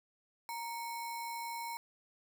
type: tone with sample-and-hold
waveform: sine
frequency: 932.3 Hz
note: A#5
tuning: in tune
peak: -38 dBFS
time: 0.49-1.77 s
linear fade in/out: 0 ms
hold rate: 3150 Hz
effects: none